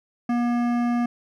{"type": "tone with hard clipping", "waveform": "sine", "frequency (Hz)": 239.7, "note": "A#3", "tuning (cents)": 48, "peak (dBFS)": -22, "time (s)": [0.29, 1.06], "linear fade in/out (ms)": 5, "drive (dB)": 14, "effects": []}